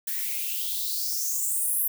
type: noise with high-pass filter sweep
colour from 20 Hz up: violet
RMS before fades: -28 dBFS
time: 0.07-1.88 s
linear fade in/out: 5 ms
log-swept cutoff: 1700 to 12000 Hz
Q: 5.3
effects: none